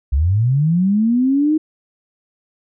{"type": "linear sweep", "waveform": "sine", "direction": "up", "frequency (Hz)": [61.74, 316.8], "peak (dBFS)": -12, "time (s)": [0.12, 1.58], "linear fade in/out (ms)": 10, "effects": []}